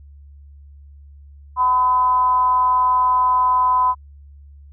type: tone with frequency modulation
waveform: sine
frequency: 1008 Hz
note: B5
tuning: 35 cents sharp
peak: -13 dBFS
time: 1.56-3.95 s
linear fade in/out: 50 ms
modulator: 257 Hz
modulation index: 0.32
effects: added 71 Hz sine -40 dBFS peak until 4.72 s